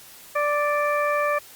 harmonic tone, 587.3 Hz, D5, in tune, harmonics 1 / 2 / 3 / 4, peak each -23 / -24 / -29 / -31 dBFS, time 0.35-1.39 s, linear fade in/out 10 ms, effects white hiss -46 dBFS RMS until 1.55 s + Opus 48 kbps

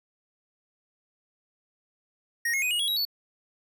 square tone with pitch steps, 1870 / 2161 / 2496 / 2884 / 3332 / 3850 / 4448 Hz, A#6 / C#7 / D#7 / F#7 / G#7 / B7 / C#8, +5 / -45 / +5 / -45 / +5 / -45 / +5 cents, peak -25 dBFS, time 2.45-3.052 s, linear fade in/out 5 ms, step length 86 ms, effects none

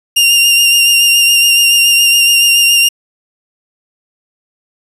sawtooth tone with vibrato, 2794 Hz, F7, in tune, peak -3 dBFS, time 0.16-2.89 s, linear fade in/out 10 ms, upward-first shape sine, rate 7.1 Hz, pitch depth 22 cents each way, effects resampled to 32000 Hz

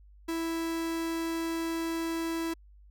45% pulse tone, 329.6 Hz, E4, in tune, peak -30 dBFS, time 0.28-2.54 s, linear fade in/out 10 ms, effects added 50 Hz sine -52 dBFS peak until 2.9 s

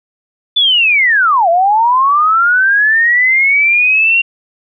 sine linear two-way sweep, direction down then up, 3520 to 658 to 2772 Hz, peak -7 dBFS, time 0.56-4.22 s, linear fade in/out 10 ms, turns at 1.49 s, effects none

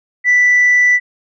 sine tone, 1975.5 Hz, B6, in tune, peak -6 dBFS, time 0.24-1 s, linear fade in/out 50 ms, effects tanh soft clip ceiling -5 dBFS

